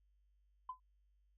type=tone with exponential decay; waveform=sine; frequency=1016 Hz; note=B5; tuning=49 cents sharp; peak=-37 dBFS; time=0.69-0.8 s; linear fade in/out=5 ms; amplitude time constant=22 ms; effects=tanh soft clip ceiling -33 dBFS + added 50 Hz sine -70 dBFS peak until 1.37 s